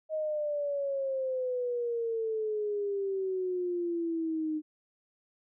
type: exponential sweep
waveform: sine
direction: down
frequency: 630 to 305.6 Hz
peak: -29 dBFS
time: 0.09-4.62 s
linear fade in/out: 50 ms
effects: none